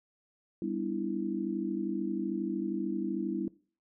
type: chord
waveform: sine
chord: E minor seventh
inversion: first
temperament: just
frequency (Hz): 197.78 / 247.2 / 296.7 / 329.6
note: G3 / B3 / D4 / E4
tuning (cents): +16 / +2 / +18 / 0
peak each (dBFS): -36 / -38 / -37 / -34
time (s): 0.62-3.48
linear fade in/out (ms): 2
effects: noise-tail reverb RT60 0.4 s tail -21 dB re dry